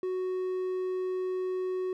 triangle tone, 370 Hz, F#4, in tune, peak -27 dBFS, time 0.03-1.93 s, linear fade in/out 2 ms, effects none

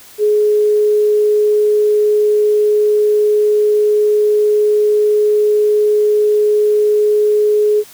sine tone, 420.8 Hz, G#4, 23 cents sharp, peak -9 dBFS, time 0.18-7.84 s, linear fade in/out 50 ms, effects white hiss -40 dBFS RMS until 7.93 s

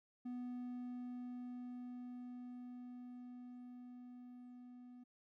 triangle tone with level ramp, 246.9 Hz, B3, in tune, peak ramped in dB -40 to -52 dBFS, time 0.25-5.04 s, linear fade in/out 10 ms, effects none

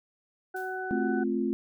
harmonic tone, 373.8 Hz, F#4, 18 cents sharp, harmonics 1 / 2 / 4, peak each -36 / -36 / -36 dBFS, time 0.54-1.24 s, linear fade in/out 10 ms
blue noise with exponential decay, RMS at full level -49 dBFS, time 0.56-0.92 s, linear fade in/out 5 ms, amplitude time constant 77 ms
sine chord, F major, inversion first, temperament just, 218.3 / 261.9 / 349.2 Hz, A3 / C4 / F4, -13 / +2 / 0 cents, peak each -30 dBFS, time 0.91-1.53 s, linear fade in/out 0 ms
effects none

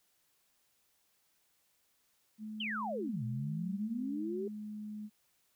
sine tone with pitch glide, 215.3 to 211.4 Hz, A3 to G#3, -37 to +31 cents, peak -40 dBFS, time 2.38-5.1 s, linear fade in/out 50 ms, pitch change -32 cents, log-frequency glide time 2.72-4.49 s
sine exponential two-way sweep, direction down then up, 3238 to 116.54 to 408.4 Hz, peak -35 dBFS, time 2.6-4.48 s, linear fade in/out 5 ms, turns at 3.24 s
effects white hiss -74 dBFS RMS until 5.55 s

